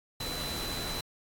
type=tone in noise; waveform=sine; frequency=4007 Hz; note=B7; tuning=24 cents sharp; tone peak=-37 dBFS; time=0.2-1.01 s; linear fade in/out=5 ms; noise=pink; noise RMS=-37 dBFS; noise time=0.2-1.01 s; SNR=-3 dB; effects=AAC 64 kbps